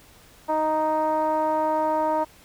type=tone with low-pass filter; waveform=10% pulse; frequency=311.1 Hz; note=D#4; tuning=in tune; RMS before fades=-23 dBFS; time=0.48-2.25 s; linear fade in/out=20 ms; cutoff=820 Hz; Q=6.9; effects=pink hiss -52 dBFS RMS until 2.44 s